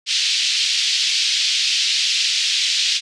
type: band-pass noise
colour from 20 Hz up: white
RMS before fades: -19 dBFS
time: 0.06-3.01 s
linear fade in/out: 50 ms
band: 2700 to 5000 Hz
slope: 24 dB/octave
effects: resampled to 22050 Hz